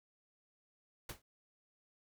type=noise with exponential decay; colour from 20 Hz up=pink; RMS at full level=-40 dBFS; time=1.09-1.22 s; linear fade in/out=5 ms; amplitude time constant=28 ms; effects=none